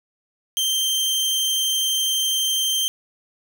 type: tone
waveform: sawtooth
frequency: 3144 Hz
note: G7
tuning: 4 cents sharp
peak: -16 dBFS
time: 0.57-2.88 s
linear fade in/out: 0 ms
effects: none